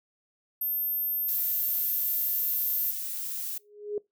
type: tone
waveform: sine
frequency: 13290 Hz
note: G#9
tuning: in tune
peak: -27 dBFS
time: 0.61-2.91 s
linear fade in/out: 5 ms
type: noise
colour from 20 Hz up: violet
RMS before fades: -34 dBFS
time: 1.28-3.58 s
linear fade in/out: 5 ms
type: tone with exponential growth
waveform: sine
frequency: 415.3 Hz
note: G#4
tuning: in tune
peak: -25 dBFS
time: 3.59-3.98 s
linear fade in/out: 2 ms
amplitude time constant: 84 ms
effects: noise-tail reverb RT60 0.2 s tail -23 dB re dry